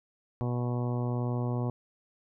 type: harmonic tone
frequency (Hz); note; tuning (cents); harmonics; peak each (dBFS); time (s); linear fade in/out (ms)
122.1; B2; -19; 1 / 2 / 3 / 4 / 5 / 6 / 7 / 8 / 9; -29 / -35 / -39 / -41 / -43 / -45 / -46 / -47 / -48; 0.41-1.7; 0
effects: none